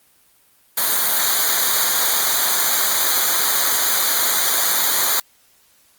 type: noise with comb filter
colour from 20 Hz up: white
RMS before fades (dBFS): -18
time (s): 0.77-5.2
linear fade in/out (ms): 5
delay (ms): 0.37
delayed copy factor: -0.9
effects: white hiss -56 dBFS RMS until 5.98 s + Opus 32 kbps